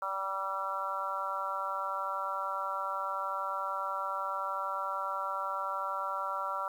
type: harmonic tone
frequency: 193.6 Hz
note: G3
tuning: 21 cents flat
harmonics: 3 / 4 / 5 / 6 / 7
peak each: -41 / -42 / -38 / -38 / -36 dBFS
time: 0.02-6.68 s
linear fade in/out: 2 ms
effects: 10-bit